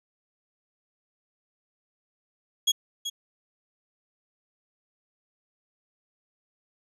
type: tone with echo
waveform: 30% pulse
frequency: 3313 Hz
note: G#7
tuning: 5 cents flat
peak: -16 dBFS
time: 2.67-2.72 s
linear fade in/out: 10 ms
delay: 380 ms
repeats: 1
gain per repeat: -10 dB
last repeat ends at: 3.1 s
effects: resampled to 32000 Hz